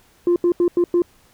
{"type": "tone bursts at uneven times", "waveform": "sine", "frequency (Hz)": 349, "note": "F4", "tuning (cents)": -1, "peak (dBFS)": -11, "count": 5, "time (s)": [[0.27, 0.36], [0.44, 0.52], [0.6, 0.68], [0.77, 0.84], [0.94, 1.02]], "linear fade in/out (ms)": 2, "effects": ["tanh soft clip ceiling -11 dBFS", "pink hiss -55 dBFS RMS until 1.33 s"]}